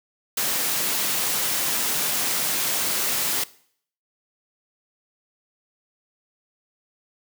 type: high-pass noise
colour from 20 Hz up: white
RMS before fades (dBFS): -24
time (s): 0.37-3.44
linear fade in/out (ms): 5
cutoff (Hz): 120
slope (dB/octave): 24
effects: noise-tail reverb RT60 0.6 s tail -20 dB re dry